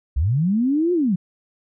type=linear two-way sweep; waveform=sine; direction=up then down; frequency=58.27 to 363.6 to 164.7 Hz; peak=-16 dBFS; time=0.16-1.16 s; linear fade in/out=10 ms; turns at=0.93 s; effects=none